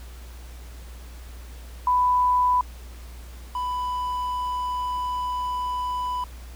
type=tone pair in turn; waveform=sine / triangle; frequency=994 / 994 Hz; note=B5 / B5; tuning=+11 / +11 cents; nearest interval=unison; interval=0 cents; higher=neither; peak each=-17 / -23 dBFS; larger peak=first; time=1.87-2.61 / 3.55-6.24 s; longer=second; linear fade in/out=2 ms; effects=added 60 Hz sine -38 dBFS peak until 6.55 s + pink hiss -49 dBFS RMS until 6.55 s